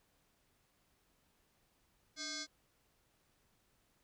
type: tone with frequency modulation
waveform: sine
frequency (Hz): 294.7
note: D4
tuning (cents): +6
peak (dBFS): -40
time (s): 2.16-2.47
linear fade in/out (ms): 50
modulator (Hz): 930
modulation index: 6.5
effects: pink hiss -75 dBFS RMS until 4.03 s